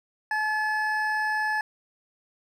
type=tone pair together; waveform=triangle; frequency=858.4 / 1719 Hz; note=A5 / A6; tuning=-43 / -41 cents; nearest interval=octave; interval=1202 cents; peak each=-26 / -24 dBFS; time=0.31-1.61 s; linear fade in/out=2 ms; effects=none